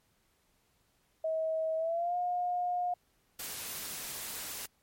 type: tone with pitch glide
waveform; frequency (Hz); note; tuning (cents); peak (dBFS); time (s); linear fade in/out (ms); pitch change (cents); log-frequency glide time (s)
sine; 640 to 714.2; D#5 to F5; +49 to +39; -29; 1.24-2.94; 5; +190; 1.77-2.16
type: noise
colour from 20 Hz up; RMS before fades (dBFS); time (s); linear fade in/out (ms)
white; -40; 3.39-4.66; 5
effects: pink hiss -72 dBFS RMS until 4.82 s + MP3 64 kbps